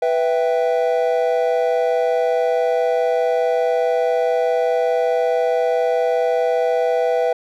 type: chord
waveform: triangle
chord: E minor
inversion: second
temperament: equal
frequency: 493.9 / 659.3 / 784 Hz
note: B4 / E5 / G5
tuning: 0 / 0 / 0 cents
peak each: -16 / -18 / -22 dBFS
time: 0.02-7.33 s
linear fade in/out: 5 ms
effects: none